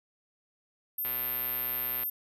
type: tone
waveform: sine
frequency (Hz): 13270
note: G#9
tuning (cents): -3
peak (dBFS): -30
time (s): 0.98-2.1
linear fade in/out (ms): 5
type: click train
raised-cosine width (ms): 0.3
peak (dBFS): -25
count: 123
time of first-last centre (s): 1.05-2.034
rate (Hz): 124
effects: none